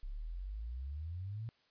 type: exponential sweep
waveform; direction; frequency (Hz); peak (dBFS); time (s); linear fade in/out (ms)
sine; up; 33 to 117.5; -39; 0.03-1.49; 0
effects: white hiss -72 dBFS RMS until 1.7 s + resampled to 11025 Hz